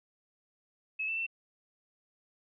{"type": "tone with pitch steps", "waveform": "sine", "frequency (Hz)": [2584, 2662, 2687], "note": ["E7", "E7", "E7"], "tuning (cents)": [-35, 16, 33], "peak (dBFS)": -31, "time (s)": [0.99, 1.266], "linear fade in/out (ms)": 10, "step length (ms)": 92, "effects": []}